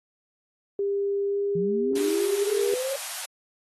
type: tone with pitch glide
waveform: sine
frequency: 400 to 402.5 Hz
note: G4 to G4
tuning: +35 to +46 cents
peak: -23 dBFS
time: 0.79-2.74 s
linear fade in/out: 2 ms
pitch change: +11 cents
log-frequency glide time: 1.27-1.38 s
type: linear sweep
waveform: sine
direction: up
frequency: 164.81 to 554.4 Hz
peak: -27 dBFS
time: 1.55-2.96 s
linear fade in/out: 5 ms
type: high-pass noise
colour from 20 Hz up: white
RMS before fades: -34 dBFS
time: 1.95-3.26 s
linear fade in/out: 10 ms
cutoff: 560 Hz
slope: 96 dB/octave
effects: AAC 32 kbps